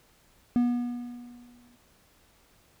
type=tone with exponential decay; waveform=triangle; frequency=242.4 Hz; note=B3; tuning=32 cents flat; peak=-17 dBFS; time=0.56-1.76 s; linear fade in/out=0 ms; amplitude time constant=260 ms; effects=pink hiss -62 dBFS RMS until 2.8 s